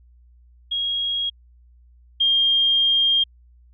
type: tone pair in turn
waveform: sine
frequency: 3285 / 3214 Hz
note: G#7 / G7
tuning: -20 / +43 cents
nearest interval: unison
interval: 37 cents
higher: first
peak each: -21 / -15 dBFS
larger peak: second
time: 0.71-1.3 / 2.2-3.24 s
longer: second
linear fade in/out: 10 ms
effects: added 60 Hz sine -49 dBFS peak until 3.73 s